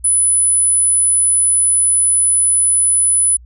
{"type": "tone", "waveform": "sine", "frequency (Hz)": 9990, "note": "D#9", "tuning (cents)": 6, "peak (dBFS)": -10, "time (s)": [0.04, 3.37], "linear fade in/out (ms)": 10, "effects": ["added 60 Hz sine -37 dBFS peak until 3.45 s"]}